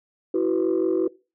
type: chord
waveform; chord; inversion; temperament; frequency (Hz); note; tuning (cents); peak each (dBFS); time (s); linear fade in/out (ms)
sine; E suspended second; none; equal with one note detuned; 329.6 / 375.2 / 493.9; E4 / F#4 / B4; 0 / +24 / 0; -22 / -21 / -26; 0.34-1.08; 5
effects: noise-tail reverb RT60 0.3 s tail -21 dB re dry + tanh soft clip ceiling -14 dBFS